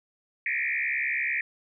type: tone with frequency modulation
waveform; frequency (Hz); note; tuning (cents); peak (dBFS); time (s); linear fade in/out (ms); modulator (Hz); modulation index
sine; 2112; C7; +16; -25; 0.46-1.41; 2; 69.2; 4.6
effects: none